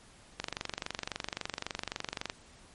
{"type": "click train", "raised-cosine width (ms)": 0.2, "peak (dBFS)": -16, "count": 46, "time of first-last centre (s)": [0.4, 2.299], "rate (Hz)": 23.7, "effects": ["pink hiss -57 dBFS RMS until 2.74 s", "MP3 48 kbps"]}